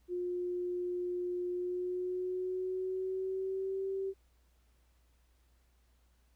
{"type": "tone with pitch glide", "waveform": "sine", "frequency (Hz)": [356.6, 386.6], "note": ["F4", "G4"], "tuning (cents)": [36, -24], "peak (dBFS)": -33, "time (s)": [0.08, 4.14], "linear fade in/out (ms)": 50, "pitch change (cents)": 140, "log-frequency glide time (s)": [1.5, 3.87], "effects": ["added 60 Hz sine -66 dBFS peak until 6.35 s", "pink hiss -75 dBFS RMS until 6.35 s"]}